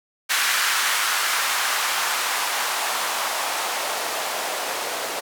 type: noise with band-pass filter sweep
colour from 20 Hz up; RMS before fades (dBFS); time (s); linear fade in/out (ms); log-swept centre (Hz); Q
blue; -24; 0.29-5.21; 20; 1500 to 560; 1.4
effects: none